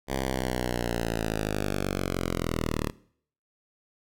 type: linear sweep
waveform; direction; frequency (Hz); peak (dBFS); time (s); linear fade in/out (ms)
5% pulse; down; 67.6 to 36.83; -16; 0.07-2.92; 50
effects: noise-tail reverb RT60 0.6 s tail -21 dB re dry